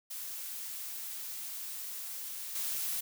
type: noise with level steps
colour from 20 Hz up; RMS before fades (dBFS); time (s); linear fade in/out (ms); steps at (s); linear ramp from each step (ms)
blue; -41 / -35; 0.1-3.01; 10; 2.55; 5
effects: none